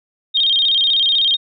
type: tone with vibrato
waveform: sine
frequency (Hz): 3440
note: A7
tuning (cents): -40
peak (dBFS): -12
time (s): 0.34-1.37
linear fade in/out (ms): 20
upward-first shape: square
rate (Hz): 16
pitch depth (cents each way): 130
effects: none